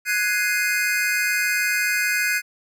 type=chord; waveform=square; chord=Ab dominant seventh; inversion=third; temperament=equal; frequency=1480 / 1661.2 / 2093 / 2489 Hz; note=Gb6 / Ab6 / C7 / Eb7; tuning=0 / 0 / 0 / 0 cents; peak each=-26 dBFS; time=0.05-2.42 s; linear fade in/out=50 ms; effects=none